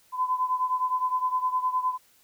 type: beating tone pair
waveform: sine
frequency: 1012 / 1021.7 Hz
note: B5 / C6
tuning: +42 / -42 cents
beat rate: 9.7 Hz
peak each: -25 / -29 dBFS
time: 0.12-1.98 s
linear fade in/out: 50 ms
effects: white hiss -61 dBFS RMS until 2.23 s